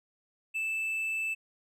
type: tone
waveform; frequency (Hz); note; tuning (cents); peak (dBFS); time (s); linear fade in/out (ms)
triangle; 2637; E7; 0; -28; 0.54-1.35; 20
effects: none